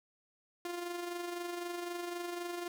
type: tone with amplitude modulation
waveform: sawtooth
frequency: 349.2 Hz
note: F4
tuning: in tune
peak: -32 dBFS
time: 0.65-2.68 s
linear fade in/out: 2 ms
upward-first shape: sine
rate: 23.9 Hz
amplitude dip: 45%
effects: none